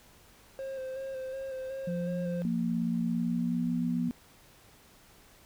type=tone with vibrato; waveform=triangle; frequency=529 Hz; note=C5; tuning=19 cents sharp; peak=-33 dBFS; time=0.59-2.42 s; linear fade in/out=0 ms; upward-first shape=square; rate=2.7 Hz; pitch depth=23 cents each way
type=tone; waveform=sine; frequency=174.61 Hz; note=F3; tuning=in tune; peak=-31 dBFS; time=1.87-4.09 s; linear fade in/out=5 ms
type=tone with pitch glide; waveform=sine; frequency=232.2 to 242.1 Hz; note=A#3 to B3; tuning=-7 to -34 cents; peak=-29 dBFS; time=2.45-4.11 s; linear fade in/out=0 ms; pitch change=+73 cents; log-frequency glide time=3.06-3.71 s
effects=pink hiss -58 dBFS RMS until 5.45 s